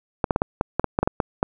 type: clicks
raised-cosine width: 1 ms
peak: -5 dBFS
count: 12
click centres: 0.242 / 0.308 / 0.361 / 0.419 / 0.611 / 0.796 / 0.843 / 0.989 / 1.03 / 1.075 / 1.202 / 1.429 s
effects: none